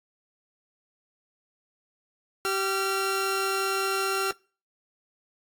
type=tone pair together; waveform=sawtooth; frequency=387.2 / 1372.7 Hz; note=G4 / F6; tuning=-21 / -30 cents; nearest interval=octave + minor seventh; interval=2191 cents; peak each=-24 dBFS; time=2.45-4.31 s; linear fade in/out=0 ms; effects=noise-tail reverb RT60 0.4 s tail -25 dB re dry + AAC 64 kbps